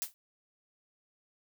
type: noise with exponential decay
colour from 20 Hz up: blue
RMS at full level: -30 dBFS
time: 0.02-0.14 s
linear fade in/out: 0 ms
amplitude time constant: 24 ms
effects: none